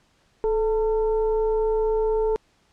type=tone with frequency modulation; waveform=sine; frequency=435.1 Hz; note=A4; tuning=19 cents flat; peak=-19 dBFS; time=0.44-2.36 s; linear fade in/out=0 ms; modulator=463 Hz; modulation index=0.53; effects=pink hiss -63 dBFS RMS until 2.72 s + low-pass 7000 Hz 12 dB/octave